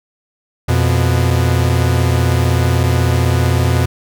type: tone pair together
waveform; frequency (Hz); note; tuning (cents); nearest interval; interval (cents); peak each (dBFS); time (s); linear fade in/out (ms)
45% pulse; 86.8 / 122.75; F2 / B2; -10 / -10; tritone; 600; -14; 0.68-3.86; 10
effects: none